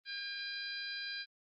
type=harmonic tone; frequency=804 Hz; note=G5; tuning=44 cents sharp; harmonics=2 / 3 / 4 / 5 / 6; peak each=-43 / -48 / -51 / -44 / -45 dBFS; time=0.05-1.26 s; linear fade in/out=50 ms; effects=Opus 24 kbps